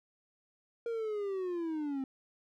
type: linear sweep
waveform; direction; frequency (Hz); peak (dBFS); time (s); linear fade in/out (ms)
triangle; down; 470.9 to 261.6; -31; 0.86-2.04; 2
effects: none